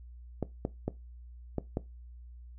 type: clicks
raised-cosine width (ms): 2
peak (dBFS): -17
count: 5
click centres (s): 0.427 / 0.651 / 0.88 / 1.583 / 1.771
effects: noise-tail reverb RT60 0.2 s tail -18 dB re dry + added 60 Hz sine -46 dBFS peak until 2.58 s